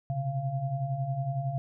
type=tone cluster; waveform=sine; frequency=126.7 / 137.6 / 690 Hz; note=B2 / C#3 / F5; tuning=+45 / -12 / -21 cents; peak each=-35 / -30 / -36 dBFS; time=0.1-1.58 s; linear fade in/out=0 ms; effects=none